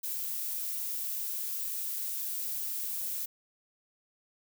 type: noise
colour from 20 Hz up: violet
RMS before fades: -35 dBFS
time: 0.03-3.26 s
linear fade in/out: 10 ms
effects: none